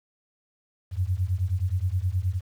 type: beating tone pair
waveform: sine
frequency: 87.31 / 96.81 Hz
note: F2 / G2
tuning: 0 / -21 cents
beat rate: 9.5 Hz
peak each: -26 dBFS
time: 0.91-2.41 s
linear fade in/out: 50 ms
effects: 9-bit